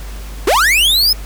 45% pulse linear sweep, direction up, 311.1 to 5220 Hz, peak -9 dBFS, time 0.47-1.13 s, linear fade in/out 5 ms, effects added 50 Hz sine -25 dBFS peak until 1.25 s + pink hiss -36 dBFS RMS until 1.25 s

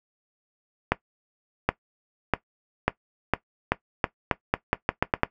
accelerating click train, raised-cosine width 0.5 ms, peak -4 dBFS, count 14, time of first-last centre 0.92-5.234 s, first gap 770 ms, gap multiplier 0.84, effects noise-tail reverb RT60 0.1 s tail -17 dB re dry

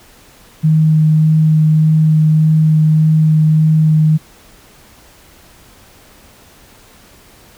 sine tone with vibrato, 156.2 Hz, D#3, 7 cents sharp, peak -7 dBFS, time 0.63-4.18 s, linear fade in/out 20 ms, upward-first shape sine, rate 1.7 Hz, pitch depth 9 cents each way, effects pink hiss -44 dBFS RMS until 7.57 s

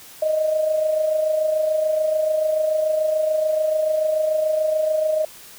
sine tone with amplitude modulation, 622.3 Hz, D#5, in tune, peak -15 dBFS, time 0.22-5.25 s, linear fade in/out 5 ms, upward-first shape sine, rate 26.9 Hz, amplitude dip 50%, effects white hiss -43 dBFS RMS until 5.58 s

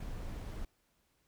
brown noise, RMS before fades -41 dBFS, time 0-0.65 s, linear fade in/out 5 ms, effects pink hiss -75 dBFS RMS until 1.27 s

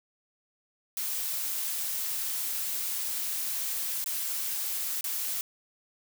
blue noise with dropouts, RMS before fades -32 dBFS, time 0.97-5.41 s, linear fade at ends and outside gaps 1 ms, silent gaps 4.042-4.06 / 5.01-5.042 s, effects none

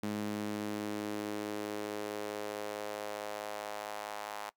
sawtooth tone with high-pass filter sweep, 104.6 Hz, G#2, 13 cents sharp, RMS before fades -39 dBFS, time 0.03-4.5 s, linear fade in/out 5 ms, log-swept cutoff 220 to 830 Hz, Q 2.1, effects noise-tail reverb RT60 0.1 s tail -20 dB re dry

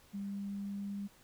sine tone with pitch glide, 199.4 to 200.6 Hz, G3 to G3, +30 to +40 cents, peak -37 dBFS, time 0.13-1.08 s, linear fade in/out 20 ms, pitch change +10 cents, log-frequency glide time 0.28-0.95 s, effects pink hiss -63 dBFS RMS until 1.23 s

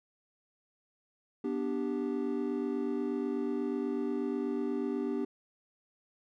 triangle chord, G major, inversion first, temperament equal with one note detuned, 245.5 / 293.7 / 392 Hz, B3 / D4 / G4, -10 / 0 / 0 cents, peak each -33 dBFS, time 1.44-5.25 s, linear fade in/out 5 ms, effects none

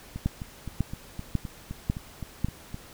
two click trains, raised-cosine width 5 ms, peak -12 / -22 dBFS, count 5 / 11, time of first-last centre 0.26-2.446 / 0.16-2.744 s, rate 1.83 / 3.87 Hz, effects pink hiss -49 dBFS RMS until 2.93 s

